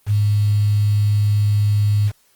sine tone with quantisation, 103.83 Hz, G#2, in tune, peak -13 dBFS, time 0.06-2.12 s, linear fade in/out 50 ms, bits 6, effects white hiss -58 dBFS RMS until 2.35 s + Opus 24 kbps

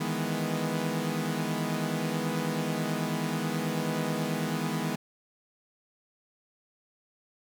sawtooth chord, E major seventh, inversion third, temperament equal, 155.56 / 164.81 / 207.7 / 246.9 Hz, D#3 / E3 / G#3 / B3, 0 / 0 / 0 / 0 cents, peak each -30 dBFS, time 0-4.96 s, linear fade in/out 10 ms, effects none

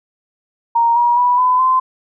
sine tone with pitch steps, 932.3 / 956.3 / 980.9 / 1006.2 / 1032.1 Hz, A#5 / A#5 / B5 / B5 / C6, 0 / +44 / -12 / +32 / -24 cents, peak -10 dBFS, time 0.75-1.8 s, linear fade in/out 10 ms, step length 210 ms, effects none

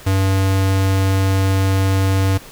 square tone, 96.2 Hz, G2, 32 cents flat, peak -14 dBFS, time 0.06-2.38 s, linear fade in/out 10 ms, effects pink hiss -39 dBFS RMS until 2.51 s

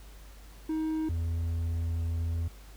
triangle tone pair in turn, 315 / 83.43 Hz, D#4 / E2, +21 / +21 cents, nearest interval octave + major seventh, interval 2300 cents, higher first, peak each -26 dBFS, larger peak neither, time 0.69-1.09 / 1.09-2.48 s, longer second, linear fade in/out 5 ms, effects added 50 Hz sine -47 dBFS peak until 2.76 s + pink hiss -56 dBFS RMS until 2.76 s

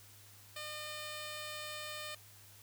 5% pulse tone with notch filter, 606 Hz, D#5, 46 cents flat, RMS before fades -44 dBFS, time 0.56-2.15 s, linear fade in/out 5 ms, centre 6100 Hz, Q 1.9, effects added 101 Hz sine -61 dBFS peak until 2.62 s + white hiss -59 dBFS RMS until 2.62 s

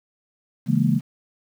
sine chord, A# half-diminished seventh, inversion first, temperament equal, 138.59 / 164.81 / 207.7 / 233.1 Hz, C#3 / E3 / G#3 / A#3, 0 / 0 / 0 / 0 cents, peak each -22 dBFS, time 0.66-1.01 s, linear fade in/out 50 ms, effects 8-bit

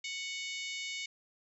harmonic tone with a mistuned harmonic, 740 Hz, F#5, in tune, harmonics 3 / 4 / 5 / 6 / 7 / 8 / 9 / 10, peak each -40 / -44 / -45 / -48 / -50 / -51 / -49 / -52 dBFS, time 0.04-1.06 s, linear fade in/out 5 ms, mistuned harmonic 5, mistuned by -16 cents, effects none

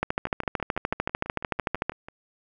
two click trains, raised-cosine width 0.5 ms, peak -24 / -9 dBFS, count 12 / 26, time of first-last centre 0.27-2.085 / 0.03-1.896 s, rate 6.06 / 13.4 Hz, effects none

